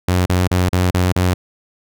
sawtooth tone bursts, 90.7 Hz, F#2, 34 cents flat, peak -9 dBFS, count 6, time 0.08-1.34 s, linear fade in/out 5 ms, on 180 ms, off 36 ms, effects none

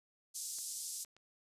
white band-pass noise, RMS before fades -43 dBFS, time 0.34-1.05 s, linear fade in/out 20 ms, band 5200 to 10000 Hz, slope 24 dB/octave
clicks, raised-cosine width 0.2 ms, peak -39 / -42 / -45 dBFS, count 3, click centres 0.586 / 1.048 / 1.166 s
effects resampled to 32000 Hz

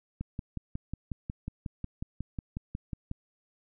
click train, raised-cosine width 5 ms, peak -22 dBFS, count 17, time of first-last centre 0.21-3.114 s, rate 5.51 Hz, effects none

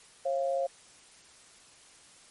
sine tone pair together, 541.5 / 691 Hz, C#5 / F5, -41 / -19 cents, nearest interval major third, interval 422 cents, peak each -28 / -32 dBFS, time 0.25-0.67 s, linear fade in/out 10 ms, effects white hiss -56 dBFS RMS until 2.3 s + MP3 48 kbps

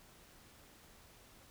silence, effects pink hiss -61 dBFS RMS until 1.5 s

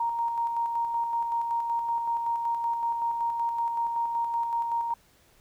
sine tone with tremolo, 932.3 Hz, A#5, in tune, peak -24 dBFS, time 0-4.94 s, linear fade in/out 5 ms, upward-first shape square, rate 5.3 Hz, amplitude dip 35%, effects pink hiss -61 dBFS RMS until 5.4 s

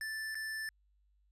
square tone with dropouts, 1760 Hz, A6, in tune, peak -38 dBFS, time 0.01-0.69 s, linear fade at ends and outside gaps 1 ms, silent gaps 0.346-0.353 s, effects added 50 Hz sine -68 dBFS peak until 1.31 s + resampled to 32000 Hz

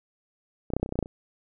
clicks, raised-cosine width 2 ms, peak -23 / -11 / -10 / -30 / -10 / -20 / -24 / -16 / -20 / -9 / -15 / -29 dBFS, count 12, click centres 0.703 / 0.736 / 0.766 / 0.798 / 0.83 / 0.861 / 0.891 / 0.924 / 0.956 / 0.99 / 1.027 / 1.059 s, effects none

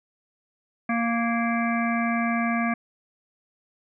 harmonic tone with a mistuned harmonic, 232.3 Hz, A#3, 6 cents flat, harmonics 1 / 3 / 5 / 7 / 9 / 10, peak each -24 / -29 / -31 / -32 / -34 / -34 dBFS, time 0.89-2.74 s, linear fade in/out 5 ms, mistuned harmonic 7, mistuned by +23 cents, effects none

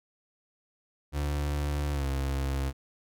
35% pulse tone with pitch glide, 72.8 to 67.92 Hz, D2 to C#2, -15 to -35 cents, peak -26 dBFS, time 1.12-2.73 s, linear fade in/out 50 ms, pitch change -120 cents, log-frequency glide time 1.92-2.06 s, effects none

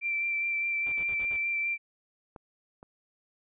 sine tone with vibrato, 2349 Hz, D7, in tune, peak -27 dBFS, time 0.01-1.78 s, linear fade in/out 50 ms, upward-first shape sine, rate 4.9 Hz, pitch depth 15 cents each way
pink noise bursts, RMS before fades -47 dBFS, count 5, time 0.86-1.367 s, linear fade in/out 5 ms, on 63 ms, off 48 ms
clicks, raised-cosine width 1 ms, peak -30 / -34 dBFS, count 2, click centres 2.362 / 2.829 s
effects resampled to 8000 Hz

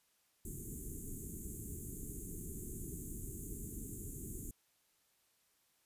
pink band-stop noise, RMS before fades -45 dBFS, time 0.45-4.51 s, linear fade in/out 2 ms, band 420 to 6700 Hz, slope 96 dB/octave, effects white hiss -75 dBFS RMS until 5.85 s + resampled to 32000 Hz

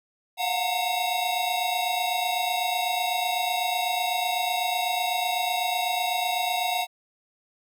square tone cluster, 704 / 732 / 916 / 2696 / 3801 Hz, F5 / F#5 / A#5 / E7 / A#7, +14 / -19 / -31 / +38 / +33 cents, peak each -31 / -28 / -35 / -35 / -33 dBFS, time 0.37-6.87 s, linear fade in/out 50 ms, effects none

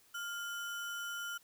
sine tone with sample-and-hold, 1402 Hz, F6, 6 cents sharp, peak -38 dBFS, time 0.14-1.38 s, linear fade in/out 10 ms, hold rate 4410 Hz, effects white hiss -66 dBFS RMS until 1.43 s

